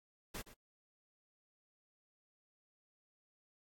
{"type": "noise with echo", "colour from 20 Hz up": "pink", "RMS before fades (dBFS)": -44, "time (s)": [0.34, 0.42], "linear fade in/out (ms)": 10, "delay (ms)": 120, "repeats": 1, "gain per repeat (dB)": -15, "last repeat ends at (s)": 0.54, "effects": ["AAC 64 kbps"]}